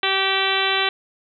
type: harmonic tone with a mistuned harmonic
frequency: 386.4 Hz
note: G4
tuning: 25 cents flat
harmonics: 1 / 2 / 3 / 4 / 5 / 6 / 7 / 8 / 9 / 10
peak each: -27 / -27 / -27 / -27 / -27 / -27 / -27 / -27 / -27 / -27 dBFS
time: 0.03-0.89 s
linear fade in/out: 2 ms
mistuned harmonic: 10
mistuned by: +30 cents
effects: none